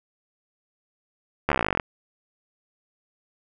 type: slowing click train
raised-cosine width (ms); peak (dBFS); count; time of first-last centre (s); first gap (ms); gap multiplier
0.5; -6; 18; 1.49-1.798; 13; 1.04
effects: none